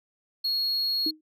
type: tone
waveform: triangle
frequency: 4311 Hz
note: C#8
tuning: 49 cents flat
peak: -23 dBFS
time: 0.44-1.11 s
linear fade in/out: 10 ms
type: tone with exponential decay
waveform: sine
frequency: 311.1 Hz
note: D#4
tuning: in tune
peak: -25 dBFS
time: 1.06-1.21 s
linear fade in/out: 5 ms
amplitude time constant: 32 ms
effects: none